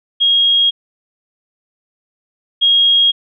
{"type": "tone pair in turn", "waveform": "sine", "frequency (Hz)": [3271, 3271], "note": ["G#7", "G#7"], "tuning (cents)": [-27, -27], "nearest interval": "unison", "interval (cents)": 0, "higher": "neither", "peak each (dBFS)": [-9, -8], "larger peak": "second", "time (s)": [[0.2, 0.71], [2.61, 3.12]], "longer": "neither", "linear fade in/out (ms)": 20, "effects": []}